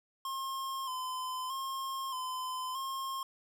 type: tone with vibrato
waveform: square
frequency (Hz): 1046.5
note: C6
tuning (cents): 0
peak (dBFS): -36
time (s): 0.25-3.23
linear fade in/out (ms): 2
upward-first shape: square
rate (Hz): 0.8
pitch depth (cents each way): 40
effects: none